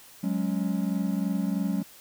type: chord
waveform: triangle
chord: F# suspended second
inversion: none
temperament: just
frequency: 185 / 208.1 / 277.5 Hz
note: F#3 / G#3 / C#4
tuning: 0 / +4 / +2 cents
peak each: -26 / -27 / -30 dBFS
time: 0.23-1.83 s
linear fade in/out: 10 ms
effects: white hiss -51 dBFS RMS until 2 s